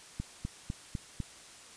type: click train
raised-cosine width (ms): 5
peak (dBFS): -22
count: 5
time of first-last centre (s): 0.2-1.203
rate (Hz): 3.99
effects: white hiss -52 dBFS RMS until 1.76 s + resampled to 22050 Hz